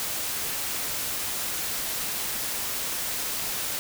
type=noise; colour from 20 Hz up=white; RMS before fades=-30 dBFS; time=0-3.79 s; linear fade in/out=0 ms; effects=none